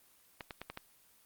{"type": "clicks", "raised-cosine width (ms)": 0.3, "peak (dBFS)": -25, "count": 5, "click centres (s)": [0.408, 0.508, 0.616, 0.7, 0.774], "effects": ["white hiss -65 dBFS RMS until 1.25 s", "Opus 24 kbps"]}